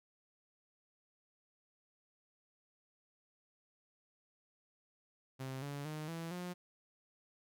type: tone with pitch steps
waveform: sawtooth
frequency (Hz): 132.2 / 142.51 / 153.62 / 165.6 / 178.52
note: C3 / C#3 / D#3 / E3 / F3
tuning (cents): +18 / +48 / -22 / +8 / +38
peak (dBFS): -37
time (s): 5.39-6.54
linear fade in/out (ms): 20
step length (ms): 230
effects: none